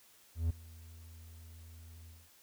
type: tone with ADSR envelope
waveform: triangle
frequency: 82.41 Hz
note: E2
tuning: in tune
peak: -25 dBFS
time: 0.35-2.3 s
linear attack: 150 ms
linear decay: 10 ms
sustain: -23 dB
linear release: 220 ms
effects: white hiss -63 dBFS RMS until 2.42 s